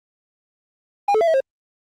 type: tone with pitch steps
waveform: triangle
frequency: 810 / 434.9 / 674 / 646 / 535 Hz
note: G#5 / A4 / E5 / E5 / C5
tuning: -43 / -20 / +38 / -35 / +38 cents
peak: -12 dBFS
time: 1.08-1.405 s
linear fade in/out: 5 ms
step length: 65 ms
effects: Opus 24 kbps